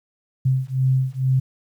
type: beating tone pair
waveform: sine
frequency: 130 / 132.2 Hz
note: C3 / C3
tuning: -11 / +18 cents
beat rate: 2.2 Hz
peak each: -20 dBFS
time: 0.45-1.4 s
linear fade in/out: 10 ms
effects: 9-bit